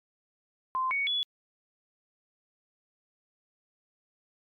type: tone with pitch steps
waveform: sine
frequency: 1038 / 2232 / 3407 Hz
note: C6 / C#7 / G#7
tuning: -14 / +11 / +44 cents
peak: -26 dBFS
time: 0.75-1.23 s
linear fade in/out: 0 ms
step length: 160 ms
effects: MP3 96 kbps